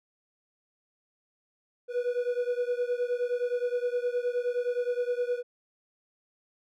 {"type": "beating tone pair", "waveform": "triangle", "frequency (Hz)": [485.2, 494.8], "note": ["B4", "B4"], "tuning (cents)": [-31, 3], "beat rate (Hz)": 9.6, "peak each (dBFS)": [-27, -29], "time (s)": [1.88, 5.43], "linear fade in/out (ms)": 50, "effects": []}